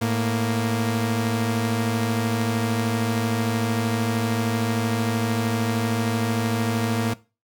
sawtooth tone pair together, 110 / 233.1 Hz, A2 / A#3, 0 / 0 cents, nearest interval octave + minor second, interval 1300 cents, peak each -20 dBFS, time 0.01-7.14 s, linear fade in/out 10 ms, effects noise-tail reverb RT60 0.3 s tail -19 dB re dry

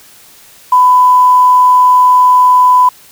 sine tone with quantisation, 1000 Hz, B5, 21 cents sharp, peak -3 dBFS, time 0.72-2.89 s, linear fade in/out 5 ms, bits 5, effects white hiss -40 dBFS RMS until 3.11 s

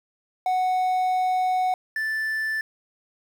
triangle tone pair in turn, 740 / 1760 Hz, F#5 / A6, 0 / 0 cents, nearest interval octave + minor third, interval 1500 cents, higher second, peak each -18 / -22 dBFS, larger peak first, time 0.46-1.74 / 1.96-2.61 s, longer first, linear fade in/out 2 ms, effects 8-bit

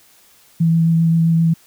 sine tone with vibrato, 164.81 Hz, E3, in tune, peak -11 dBFS, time 0.6-1.54 s, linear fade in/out 10 ms, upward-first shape triangle, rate 7.6 Hz, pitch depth 15 cents each way, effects white hiss -51 dBFS RMS until 1.66 s

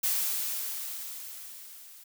blue noise with level ramp, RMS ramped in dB -27 to -51 dBFS, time 0.03-2.04 s, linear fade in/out 10 ms, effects none

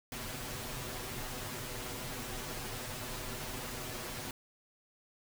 pink noise with comb filter, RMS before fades -41 dBFS, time 0.12-4.31 s, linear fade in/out 2 ms, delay 8 ms, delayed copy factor +0.85, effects none

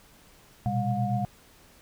sine tone cluster, 118.2 / 126.5 / 200.6 / 716 Hz, A#2 / B2 / G3 / F5, +24 / +42 / +40 / +43 cents, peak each -30 dBFS, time 0.66-1.25 s, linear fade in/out 0 ms, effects pink hiss -56 dBFS RMS until 1.81 s

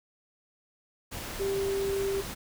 sine tone in noise, 392.8 Hz, G4, 4 cents sharp, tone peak -27 dBFS, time 1.39-2.22 s, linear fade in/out 20 ms, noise pink, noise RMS -38 dBFS, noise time 1.11-2.35 s, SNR +8 dB, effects none

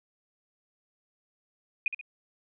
sine tone with echo, 2467 Hz, D#7, 15 cents flat, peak -23 dBFS, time 1.86-1.88 s, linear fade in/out 2 ms, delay 66 ms, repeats 2, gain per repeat -8 dB, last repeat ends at 2.012 s, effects none

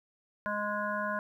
harmonic tone, 207.7 Hz, G#3, in tune, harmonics 1 / 3 / 5 / 7 / 8, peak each -39 / -36 / -35 / -36 / -40 dBFS, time 0.46-1.19 s, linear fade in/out 0 ms, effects 11-bit

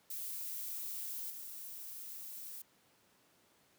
violet noise with level steps, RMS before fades -42 / -47 dBFS, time 0.1-2.62 s, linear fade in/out 5 ms, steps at 1.3 s, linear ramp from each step 2 ms, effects pink hiss -69 dBFS RMS until 3.78 s + high-pass 150 Hz 12 dB/octave

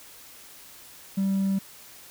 triangle tone, 194.4 Hz, G3, 14 cents flat, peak -19 dBFS, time 1.17-1.59 s, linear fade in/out 10 ms, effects tanh soft clip ceiling -17 dBFS + white hiss -48 dBFS RMS until 2.1 s

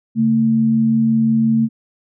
sine tone pair together, 138.9 / 224.6 Hz, C#3 / A3, +4 / +36 cents, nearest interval minor sixth, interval 832 cents, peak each -22 / -12 dBFS, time 0.15-1.69 s, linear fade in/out 50 ms, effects none

